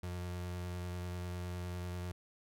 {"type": "tone with vibrato", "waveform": "35% pulse", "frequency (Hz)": 89, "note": "F2", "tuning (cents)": 33, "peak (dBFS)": -37, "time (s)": [0.03, 2.12], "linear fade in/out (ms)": 5, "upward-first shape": "square", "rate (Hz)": 10, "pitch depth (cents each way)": 10, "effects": []}